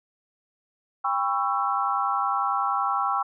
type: chord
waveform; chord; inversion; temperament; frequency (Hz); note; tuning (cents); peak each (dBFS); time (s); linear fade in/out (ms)
sine; C# half-diminished seventh; second; just; 798.3 / 997.9 / 1108.7 / 1330.5; G5 / B5 / C#6 / E6; +31 / +18 / 0 / +16; -27 / -31 / -27 / -27; 1.04-3.23; 10
effects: none